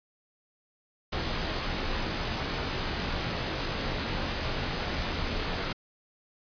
pink noise with comb filter, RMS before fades -31 dBFS, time 1.12-5.73 s, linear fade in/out 10 ms, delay 20 ms, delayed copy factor -0.5, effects resampled to 11025 Hz

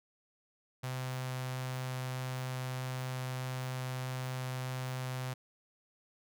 sawtooth tone with notch filter, 128.8 Hz, C3, 27 cents flat, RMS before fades -38 dBFS, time 0.83-5.34 s, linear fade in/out 10 ms, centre 310 Hz, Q 0.88, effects none

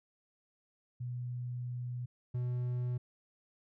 sine / triangle tone pair in turn, 123.1 / 123.53 Hz, B2 / B2, -5 / +1 cents, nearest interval unison, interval 6 cents, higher second, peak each -36 / -30 dBFS, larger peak second, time 1-2.06 / 2.34-2.98 s, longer first, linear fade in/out 10 ms, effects none

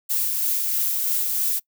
violet noise with tremolo, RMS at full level -22 dBFS, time 0.09-1.6 s, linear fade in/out 20 ms, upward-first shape sine, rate 3.1 Hz, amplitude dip 25%, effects noise-tail reverb RT60 0.1 s tail -23 dB re dry

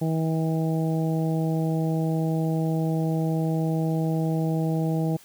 harmonic tone, 160.7 Hz, E3, 44 cents flat, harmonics 1 / 2 / 3 / 4 / 5, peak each -23 / -29 / -33 / -35 / -37 dBFS, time 0.01-5.17 s, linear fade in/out 10 ms, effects white hiss -52 dBFS RMS until 5.24 s

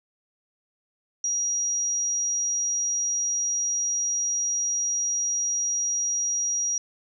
sine tone, 5740 Hz, F8, 47 cents sharp, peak -23 dBFS, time 1.24-6.78 s, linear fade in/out 2 ms, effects none

